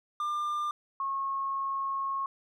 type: tone pair in turn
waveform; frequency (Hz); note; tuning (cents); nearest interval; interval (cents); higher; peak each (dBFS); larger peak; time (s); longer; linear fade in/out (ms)
triangle / sine; 1197 / 1089.6; D6 / C#6; +33 / -30; major second; 163; first; -27 / -29; first; 0.2-0.71 / 1-2.26; second; 2
effects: none